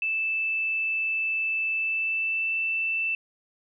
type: tone with pitch glide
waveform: sine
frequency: 2637 to 2658 Hz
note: E7 to E7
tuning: 0 to +14 cents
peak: -24 dBFS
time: 0.02-3.15 s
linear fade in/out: 2 ms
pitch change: +14 cents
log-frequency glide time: 1.75-2.57 s
effects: none